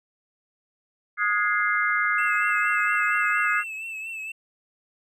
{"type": "chord", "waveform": "sine", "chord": "Ab dominant seventh", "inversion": "second", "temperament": "equal with one note detuned", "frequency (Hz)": [1244.5, 1442, 1661.2, 2093], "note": ["Eb6", "Gb6", "Ab6", "C7"], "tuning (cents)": [0, -45, 0, 0], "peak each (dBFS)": -26, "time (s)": [1.17, 3.64], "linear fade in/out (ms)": 50}
{"type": "tone with vibrato", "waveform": "triangle", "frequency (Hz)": 2637, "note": "E7", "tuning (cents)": 0, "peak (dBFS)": -30, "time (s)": [2.18, 4.32], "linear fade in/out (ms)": 5, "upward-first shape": "triangle", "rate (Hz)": 4.3, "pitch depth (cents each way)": 56}
{"effects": []}